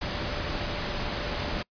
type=tone in noise; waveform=sine; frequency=587.3 Hz; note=D5; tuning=in tune; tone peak=-40 dBFS; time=0.01-1.63 s; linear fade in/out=10 ms; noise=pink; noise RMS=-31 dBFS; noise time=0.01-1.63 s; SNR=-12 dB; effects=noise-tail reverb RT60 0.1 s tail -26 dB re dry + resampled to 11025 Hz